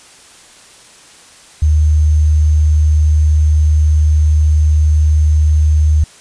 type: tone with sample-and-hold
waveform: sine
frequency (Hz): 76.4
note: D#2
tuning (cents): -31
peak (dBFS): -7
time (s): 1.62-6.04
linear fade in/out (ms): 5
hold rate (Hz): 6300
effects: white hiss -41 dBFS RMS until 6.2 s + resampled to 22050 Hz